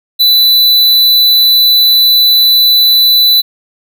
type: tone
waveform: square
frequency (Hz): 3986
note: B7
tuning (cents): +15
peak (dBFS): -5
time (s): 0.19-3.42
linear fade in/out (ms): 20
effects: none